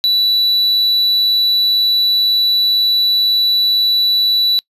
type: tone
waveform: triangle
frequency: 3951 Hz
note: B7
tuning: in tune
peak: -9 dBFS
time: 0.04-4.59 s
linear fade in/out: 0 ms
effects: noise-tail reverb RT60 0.1 s tail -26 dB re dry + resampled to 32000 Hz